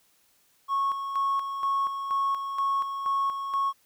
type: tone with tremolo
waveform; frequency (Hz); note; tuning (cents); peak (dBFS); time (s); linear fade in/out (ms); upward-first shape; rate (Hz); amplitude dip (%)
triangle; 1100; C#6; -14; -20; 0.68-3.73; 50; square; 2.1; 60
effects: tanh soft clip ceiling -19 dBFS + white hiss -65 dBFS RMS until 3.85 s